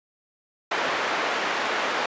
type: band-pass noise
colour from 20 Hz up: white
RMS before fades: -26 dBFS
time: 0.71-2.06 s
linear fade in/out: 5 ms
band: 370 to 1800 Hz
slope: 12 dB/octave
effects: resampled to 16000 Hz